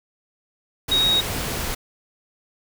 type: tone in noise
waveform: sine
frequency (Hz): 3779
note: A#7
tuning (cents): +23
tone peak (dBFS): -16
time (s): 0.91-1.21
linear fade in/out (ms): 10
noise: pink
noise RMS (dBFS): -27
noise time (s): 0.88-1.75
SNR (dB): +8
effects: none